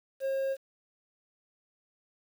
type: tone with quantisation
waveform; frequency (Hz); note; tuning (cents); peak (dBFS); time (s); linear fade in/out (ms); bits
triangle; 539; C#5; -49; -26; 0.2-0.57; 50; 9
effects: none